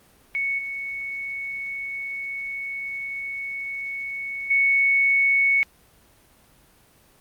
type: tone with level steps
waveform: sine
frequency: 2216 Hz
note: C#7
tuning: 1 cent flat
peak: -22 / -28 / -16 dBFS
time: 0.35-5.63 s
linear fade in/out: 0 ms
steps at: 0.58 / 4.5 s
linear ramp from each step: 10 ms
effects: pink hiss -56 dBFS RMS until 7.2 s + Opus 32 kbps